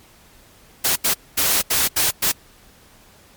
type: noise bursts at uneven times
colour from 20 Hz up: white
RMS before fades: -18 dBFS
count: 6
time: 0.84-0.96 / 1.04-1.14 / 1.37-1.62 / 1.7-1.88 / 1.96-2.11 / 2.22-2.32 s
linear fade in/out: 10 ms
effects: pink hiss -50 dBFS RMS until 3.36 s + MP3 96 kbps